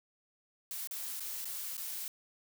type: noise with dropouts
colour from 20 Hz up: blue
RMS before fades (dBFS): -40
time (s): 0.71-2.08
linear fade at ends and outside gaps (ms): 1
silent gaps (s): 0.873-0.91 / 1.197-1.205 / 1.446-1.454 / 1.769-1.778
effects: none